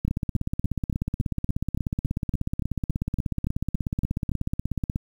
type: two click trains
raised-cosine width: 5 ms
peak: -14 / -13 dBFS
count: 16 / 82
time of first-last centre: 0.08-4.317 / 0.05-4.959 s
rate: 3.54 / 16.5 Hz
effects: 8-bit